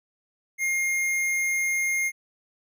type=tone with hard clipping; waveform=sine; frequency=2129 Hz; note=C7; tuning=30 cents sharp; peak=-24 dBFS; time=0.58-2.12 s; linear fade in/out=50 ms; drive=16 dB; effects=none